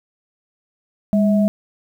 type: tone pair together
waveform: sine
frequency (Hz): 203.5 / 646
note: G#3 / E5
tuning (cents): -35 / -35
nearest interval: octave + minor sixth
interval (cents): 2000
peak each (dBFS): -13 / -21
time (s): 1.13-1.48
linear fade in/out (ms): 0
effects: 8-bit